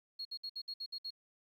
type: tone bursts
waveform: sine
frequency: 4301 Hz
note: C8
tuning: 47 cents sharp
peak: -38 dBFS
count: 8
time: 0.19-1.106 s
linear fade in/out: 10 ms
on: 62 ms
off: 60 ms
effects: tanh soft clip ceiling -34 dBFS + 12-bit